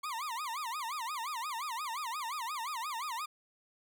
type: tone with vibrato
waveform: 40% pulse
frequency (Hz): 1059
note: C6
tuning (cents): +21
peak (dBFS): -35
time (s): 0.03-3.26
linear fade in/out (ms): 10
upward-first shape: sine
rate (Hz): 5.7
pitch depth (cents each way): 290
effects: none